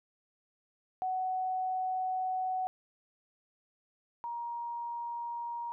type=tone pair in turn; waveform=sine; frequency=746 / 943.5 Hz; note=F#5 / A#5; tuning=+14 / +21 cents; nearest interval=major third; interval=407 cents; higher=second; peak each=-30 / -35 dBFS; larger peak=first; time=1.02-2.67 / 4.24-5.72 s; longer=first; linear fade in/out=0 ms; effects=none